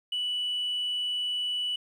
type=tone; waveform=sine; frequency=2960 Hz; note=F#7; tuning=in tune; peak=-26 dBFS; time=0.12-1.76 s; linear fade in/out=5 ms; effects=tanh soft clip ceiling -24 dBFS + 10-bit